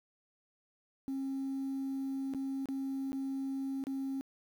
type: tone with dropouts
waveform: sine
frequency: 269.9 Hz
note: C#4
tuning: 46 cents flat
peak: -32 dBFS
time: 1.08-4.21 s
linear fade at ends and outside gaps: 0 ms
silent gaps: 2.337-2.347 / 2.657-2.687 / 3.12-3.13 / 3.839-3.869 s
effects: tanh soft clip ceiling -32 dBFS + 10-bit